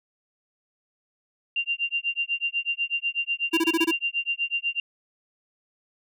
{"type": "tone with tremolo", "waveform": "sine", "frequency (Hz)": 2779, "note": "F7", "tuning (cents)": -9, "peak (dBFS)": -21, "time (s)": [1.56, 4.8], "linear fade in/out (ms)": 2, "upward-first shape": "sine", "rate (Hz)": 8.1, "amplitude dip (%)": 100}
{"type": "tone bursts", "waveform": "square", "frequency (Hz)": 329.6, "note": "E4", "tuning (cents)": 0, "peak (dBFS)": -20, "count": 6, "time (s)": [3.53, 3.914], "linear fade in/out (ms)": 10, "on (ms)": 44, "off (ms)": 24}
{"effects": []}